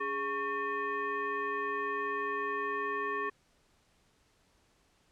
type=tone with frequency modulation; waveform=sine; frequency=1108.7 Hz; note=C#6; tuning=in tune; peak=-31 dBFS; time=0-3.3 s; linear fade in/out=10 ms; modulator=696 Hz; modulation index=1.2; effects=pink hiss -69 dBFS RMS until 5.11 s + low-pass 9000 Hz 12 dB/octave